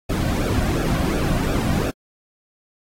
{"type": "noise with flanger", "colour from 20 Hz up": "brown", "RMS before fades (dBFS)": -21, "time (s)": [0.09, 1.91], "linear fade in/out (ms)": 10, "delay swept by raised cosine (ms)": [0.97, 2.37], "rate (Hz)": 2.8, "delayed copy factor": -0.7, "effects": ["AAC 48 kbps"]}